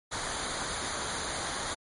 pink noise with comb filter, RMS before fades -34 dBFS, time 0.11-1.75 s, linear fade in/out 20 ms, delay 0.37 ms, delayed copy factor -0.65, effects MP3 48 kbps

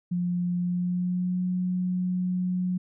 sine tone with pitch glide, 176.8 to 181.77 Hz, F3 to F#3, +22 to -30 cents, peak -24 dBFS, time 0.11-2.78 s, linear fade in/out 10 ms, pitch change +48 cents, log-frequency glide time 0.58-1.43 s, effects none

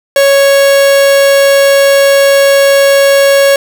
45% pulse tone, 554.4 Hz, C#5, in tune, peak -4 dBFS, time 0.16-3.56 s, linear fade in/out 2 ms, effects none

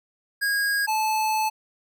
square tone pair in turn, 1638 / 869.2 Hz, G#6 / A5, -24 / -21 cents, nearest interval major seventh, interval 1097 cents, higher first, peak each -22 dBFS, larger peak neither, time 0.41-0.87 / 0.87-1.5 s, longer second, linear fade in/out 20 ms, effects none

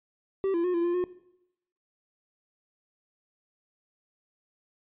triangle tone with pitch steps, 387.3 / 339.3 / 360.7 / 340.5 / 347.7 / 359.7 Hz, G4 / F4 / F#4 / F4 / F4 / F#4, -21 / -50 / -44 / -44 / -8 / -49 cents, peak -22 dBFS, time 0.44-1.04 s, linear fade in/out 0 ms, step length 100 ms, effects noise-tail reverb RT60 0.8 s tail -18 dB re dry + resampled to 8000 Hz

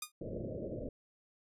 5% pulse tone with exponential decay, 1222 Hz, D#6, 32 cents flat, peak -25 dBFS, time 0.02-0.12 s, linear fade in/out 5 ms, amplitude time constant 20 ms
white low-pass noise, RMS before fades -41 dBFS, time 0.21-0.89 s, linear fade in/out 5 ms, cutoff 610 Hz, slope 96 dB/octave
effects resampled to 32000 Hz

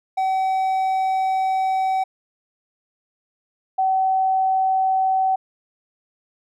triangle / sine tone pair in turn, 761 / 761 Hz, F#5 / F#5, +48 / +48 cents, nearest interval unison, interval 0 cents, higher neither, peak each -16 dBFS, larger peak neither, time 0.17-2.04 / 3.78-5.36 s, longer first, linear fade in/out 10 ms, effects none

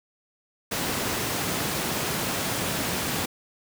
pink high-pass noise, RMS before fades -28 dBFS, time 0.71-3.26 s, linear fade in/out 10 ms, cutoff 110 Hz, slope 12 dB/octave, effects none

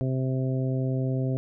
harmonic tone, 130.81 Hz, C3, in tune, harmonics 1 / 2 / 3 / 4 / 5, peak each -25 / -31 / -35 / -37 / -39 dBFS, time 0.01-1.37 s, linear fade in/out 0 ms, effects none

